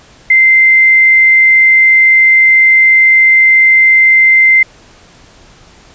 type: tone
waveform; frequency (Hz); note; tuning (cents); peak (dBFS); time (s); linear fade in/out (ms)
sine; 2081; C7; -10; -3; 0.3-4.63; 5
effects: pink hiss -41 dBFS RMS until 5.94 s + resampled to 16000 Hz